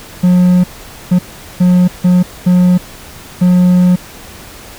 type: tone bursts at uneven times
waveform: triangle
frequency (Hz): 179.9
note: F#3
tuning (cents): -48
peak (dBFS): -3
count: 6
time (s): 0.23-0.64 / 1.11-1.19 / 1.6-1.88 / 2.04-2.23 / 2.46-2.78 / 3.41-3.96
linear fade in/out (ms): 10
effects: pink hiss -33 dBFS RMS until 4.78 s